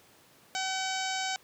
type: harmonic tone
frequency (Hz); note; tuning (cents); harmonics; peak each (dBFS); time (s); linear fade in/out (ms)
760; F#5; +46; 1 / 2 / 3 / 4 / 5 / 6 / 7 / 8 / 9 / 10; -34 / -37 / -39 / -40 / -41 / -42 / -42 / -43 / -44 / -44; 0.55-1.36; 0
effects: pink hiss -59 dBFS RMS until 1.43 s + high-pass 150 Hz 12 dB/octave